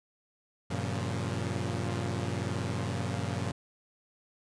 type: chord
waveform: sawtooth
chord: G half-diminished seventh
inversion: none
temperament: equal with one note detuned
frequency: 95.65 / 116.54 / 138.59 / 174.61 Hz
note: G2 / Bb2 / Db3 / F3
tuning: -42 / 0 / 0 / 0 cents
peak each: -31 / -31 / -34 / -35 dBFS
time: 0.7-3.52 s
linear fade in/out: 10 ms
effects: resampled to 22050 Hz